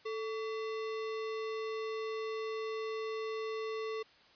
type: tone with sample-and-hold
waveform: sine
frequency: 440 Hz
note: A4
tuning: in tune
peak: -35 dBFS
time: 0.05-4.03 s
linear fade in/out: 10 ms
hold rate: 1575 Hz
effects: white hiss -62 dBFS RMS until 4.35 s + resampled to 11025 Hz